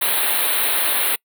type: band-stop noise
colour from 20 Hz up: white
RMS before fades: -19 dBFS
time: 0.01-1.16 s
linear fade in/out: 10 ms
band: 4200 to 9000 Hz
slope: 96 dB/octave
effects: noise-tail reverb RT60 0.1 s tail -26 dB re dry + high-pass 400 Hz 12 dB/octave